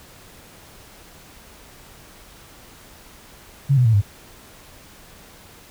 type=tone with pitch steps; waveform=sine; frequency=138.59 / 124.9 / 112.57 / 101.45 Hz; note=C#3 / B2 / A2 / G#2; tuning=0 / +20 / +40 / -40 cents; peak=-12 dBFS; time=3.69-4.018 s; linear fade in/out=20 ms; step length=82 ms; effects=pink hiss -46 dBFS RMS until 5.7 s